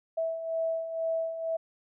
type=beating tone pair; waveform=sine; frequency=652 / 654.1 Hz; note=E5 / E5; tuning=-19 / -14 cents; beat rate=2.1 Hz; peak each=-36 / -29 dBFS; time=0.17-1.57 s; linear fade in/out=10 ms; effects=none